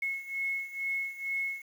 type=beating tone pair; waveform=sine; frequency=2181 / 2183.2 Hz; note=C#7 / C#7; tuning=-29 / -27 cents; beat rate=2.2 Hz; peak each=-33 / -36 dBFS; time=0.02-1.62 s; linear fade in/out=5 ms; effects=9-bit